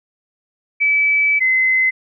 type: tone pair in turn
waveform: sine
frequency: 2300 / 2049 Hz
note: D7 / C7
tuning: -37 / -37 cents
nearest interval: major second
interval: 200 cents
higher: first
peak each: -12 dBFS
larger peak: neither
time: 0.8-1.4 / 1.4-1.91 s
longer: first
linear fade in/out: 20 ms
effects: none